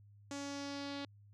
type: tone with low-pass filter sweep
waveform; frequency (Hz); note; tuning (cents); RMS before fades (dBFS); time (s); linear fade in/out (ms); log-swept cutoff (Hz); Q
sawtooth; 281.6; C#4; +27; -43; 0.31-1.05; 2; 7000 to 4000; 3
effects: added 102 Hz sine -58 dBFS peak until 1.33 s